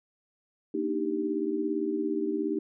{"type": "chord", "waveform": "sine", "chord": "Eb major seventh", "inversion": "second", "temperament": "equal", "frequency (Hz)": [233.1, 293.7, 311.1, 392], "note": ["Bb3", "D4", "Eb4", "G4"], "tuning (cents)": [0, 0, 0, 0], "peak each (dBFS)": [-36, -35, -30, -31], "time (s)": [0.74, 2.59], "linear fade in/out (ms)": 5, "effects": []}